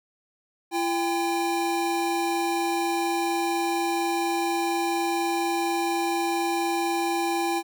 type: tone pair together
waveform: square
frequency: 339.4 / 800 Hz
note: F4 / G5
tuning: -49 / +35 cents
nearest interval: octave + minor third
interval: 1484 cents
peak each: -27 dBFS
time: 0.71-7.63 s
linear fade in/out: 50 ms
effects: none